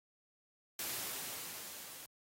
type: noise with level ramp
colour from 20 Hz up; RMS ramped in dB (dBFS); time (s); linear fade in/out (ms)
white; -39 to -51; 0.79-2.06; 2
effects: high-pass 100 Hz 12 dB/octave + AAC 48 kbps